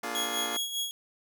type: chord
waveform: 10% pulse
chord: Bb dominant seventh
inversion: none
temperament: just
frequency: 233.1 / 291.4 / 349.6 / 419.5 Hz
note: Bb3 / D4 / F4 / Ab4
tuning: 0 / -13 / +2 / +17 cents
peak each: -31 dBFS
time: 0.03-0.57 s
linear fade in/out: 5 ms
type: tone with tremolo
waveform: sawtooth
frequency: 3322 Hz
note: G#7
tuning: in tune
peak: -25 dBFS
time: 0.15-0.91 s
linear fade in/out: 0 ms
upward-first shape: sine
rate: 5 Hz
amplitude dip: 60%
effects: none